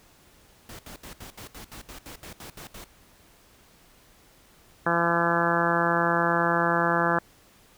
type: noise bursts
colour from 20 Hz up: pink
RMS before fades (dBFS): -42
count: 13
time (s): 0.69-2.842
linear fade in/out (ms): 2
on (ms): 100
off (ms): 71
type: harmonic tone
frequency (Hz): 169.9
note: F3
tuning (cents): -47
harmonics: 1 / 2 / 3 / 4 / 5 / 6 / 7 / 8 / 9 / 10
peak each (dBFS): -30 / -30 / -30 / -30 / -30 / -30 / -30 / -30 / -30 / -30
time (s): 4.86-7.19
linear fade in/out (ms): 5
effects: pink hiss -57 dBFS RMS until 7.77 s